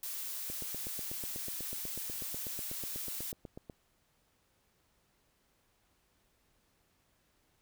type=noise; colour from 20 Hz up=blue; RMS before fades=-40 dBFS; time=0.03-3.32 s; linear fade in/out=2 ms
type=click train; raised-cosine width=2 ms; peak=-31 dBFS; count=27; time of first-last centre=0.5-3.698 s; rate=8.13 Hz
effects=pink hiss -73 dBFS RMS until 7.61 s